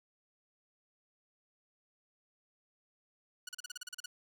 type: tone bursts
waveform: 10% pulse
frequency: 1464 Hz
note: F#6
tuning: 19 cents flat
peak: -32 dBFS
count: 11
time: 3.47-4.06 s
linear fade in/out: 5 ms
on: 20 ms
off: 37 ms
effects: none